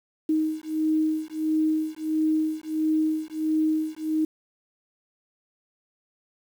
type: beating tone pair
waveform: sine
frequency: 312.1 / 313.6 Hz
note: D#4 / D#4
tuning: +5 / +14 cents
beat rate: 1.5 Hz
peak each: -25 dBFS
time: 0.29-4.25 s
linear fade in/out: 5 ms
effects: 8-bit